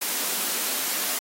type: high-pass noise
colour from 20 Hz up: white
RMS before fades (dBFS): -27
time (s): 0.01-1.19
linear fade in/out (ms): 10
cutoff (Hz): 190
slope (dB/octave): 48
effects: AAC 48 kbps